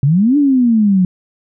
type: exponential two-way sweep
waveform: sine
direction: up then down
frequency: 130 to 297.4 to 178.8 Hz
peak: -8 dBFS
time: 0.03-1.05 s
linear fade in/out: 2 ms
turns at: 0.37 s
effects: none